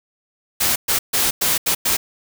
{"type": "noise bursts at uneven times", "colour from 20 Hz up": "white", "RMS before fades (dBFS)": -18, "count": 6, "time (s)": [[0.6, 0.76], [0.88, 0.99], [1.13, 1.31], [1.41, 1.58], [1.66, 1.75], [1.85, 1.97]], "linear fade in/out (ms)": 10, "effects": []}